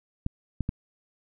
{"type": "clicks", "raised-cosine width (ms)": 5, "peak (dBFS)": -15, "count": 3, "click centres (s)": [0.264, 0.607, 0.691], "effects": []}